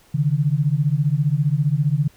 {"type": "beating tone pair", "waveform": "sine", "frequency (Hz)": [139, 154], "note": ["C#3", "D#3"], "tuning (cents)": [5, -17], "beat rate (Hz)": 15, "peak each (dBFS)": -19, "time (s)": [0.14, 2.08], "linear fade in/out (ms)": 10, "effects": ["pink hiss -54 dBFS RMS until 2.16 s"]}